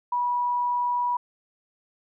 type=tone; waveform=sine; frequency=974 Hz; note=B5; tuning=24 cents flat; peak=-22 dBFS; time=0.12-1.17 s; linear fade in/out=5 ms; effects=none